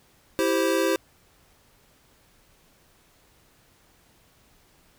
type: chord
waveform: square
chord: C major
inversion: first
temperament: equal with one note detuned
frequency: 329.6 / 390.4 / 523.3 Hz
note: E4 / G4 / C5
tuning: 0 / -7 / 0 cents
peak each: -26 dBFS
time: 0.39-0.96 s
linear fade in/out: 0 ms
effects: pink hiss -60 dBFS RMS until 4.98 s